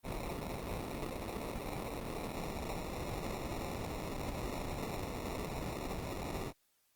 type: noise with sample-and-hold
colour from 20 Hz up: pink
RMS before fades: -40 dBFS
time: 0.03-6.53 s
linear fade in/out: 50 ms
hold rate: 1575 Hz
effects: white hiss -75 dBFS RMS until 6.95 s + Opus 32 kbps